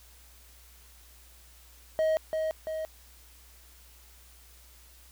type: tone with echo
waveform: triangle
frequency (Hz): 632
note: D#5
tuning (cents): +27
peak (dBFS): -21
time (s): 1.99-2.17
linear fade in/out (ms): 0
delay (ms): 340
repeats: 2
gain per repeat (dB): -4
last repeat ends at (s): 2.85
effects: added 60 Hz sine -55 dBFS peak until 5.11 s + white hiss -57 dBFS RMS until 5.11 s